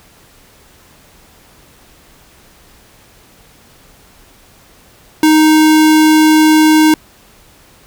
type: tone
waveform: square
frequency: 311.1 Hz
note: D#4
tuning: in tune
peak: -6 dBFS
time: 5.23-6.94 s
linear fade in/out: 2 ms
effects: pink hiss -45 dBFS RMS until 7.86 s